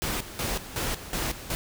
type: noise with tremolo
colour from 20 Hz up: pink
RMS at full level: -29 dBFS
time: 0.02-1.55 s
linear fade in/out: 0 ms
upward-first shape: square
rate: 2.7 Hz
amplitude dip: 75%
effects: none